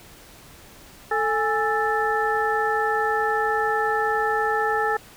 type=harmonic tone with a mistuned harmonic; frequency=440 Hz; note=A4; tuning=in tune; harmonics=1 / 2 / 3 / 4; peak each=-25 / -24 / -27 / -26 dBFS; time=1.11-4.97 s; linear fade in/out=5 ms; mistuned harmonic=2; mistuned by=-100 cents; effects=pink hiss -47 dBFS RMS until 5.16 s